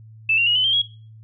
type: tone with pitch steps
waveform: sine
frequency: 2637 / 2760 / 2889 / 3024 / 3165 / 3313 Hz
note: E7 / F7 / F#7 / F#7 / G7 / G#7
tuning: 0 / -21 / -42 / +37 / +16 / -5 cents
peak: -15 dBFS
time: 0.29-0.818 s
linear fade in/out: 5 ms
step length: 88 ms
effects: noise-tail reverb RT60 0.4 s tail -19 dB re dry + added 110 Hz sine -41 dBFS peak until 1.23 s